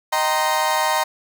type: chord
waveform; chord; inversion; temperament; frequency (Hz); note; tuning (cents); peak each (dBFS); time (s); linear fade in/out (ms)
35% pulse; C minor seventh; first; equal with one note detuned; 622.3 / 774.1 / 932.3 / 1046.5; Eb5 / G5 / Bb5 / C6; 0 / -22 / 0 / 0; -23 / -23 / -19 / -23; 0.12-1.04; 10
effects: none